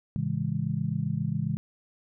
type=chord; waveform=sine; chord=A major seventh; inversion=none; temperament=just; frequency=110 / 137.5 / 165 / 206.2 Hz; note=A2 / C#3 / E3 / G#3; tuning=0 / -14 / +2 / -12 cents; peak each=-34 / -30 / -31 / -33 dBFS; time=0.16-1.57 s; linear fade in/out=0 ms; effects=none